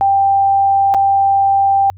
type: tone with dropouts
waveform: sine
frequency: 788 Hz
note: G5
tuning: 9 cents sharp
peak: -9 dBFS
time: 0.01-1.9 s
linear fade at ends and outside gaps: 0 ms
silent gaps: 0.94-0.946 s
effects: added 94 Hz sine -35 dBFS peak until 1.97 s